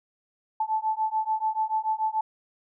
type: beating tone pair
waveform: sine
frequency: 870 / 876.9 Hz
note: A5 / A5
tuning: -20 / -6 cents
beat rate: 6.9 Hz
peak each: -27 dBFS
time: 0.6-2.21 s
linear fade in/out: 5 ms
effects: none